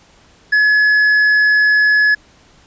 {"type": "tone with tanh clipping", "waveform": "triangle", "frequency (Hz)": 1700, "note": "G#6", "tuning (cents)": 40, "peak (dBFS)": -10, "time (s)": [0.52, 2.15], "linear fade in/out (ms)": 10, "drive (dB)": 9, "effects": ["pink hiss -49 dBFS RMS until 2.66 s", "resampled to 16000 Hz"]}